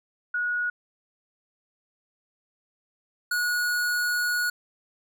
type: tone pair in turn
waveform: sine / square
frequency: 1455 / 1455 Hz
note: F#6 / F#6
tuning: -29 / -29 cents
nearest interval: unison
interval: 0 cents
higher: neither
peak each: -24 dBFS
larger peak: neither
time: 0.34-0.7 / 3.31-4.5 s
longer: second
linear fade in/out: 5 ms
effects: none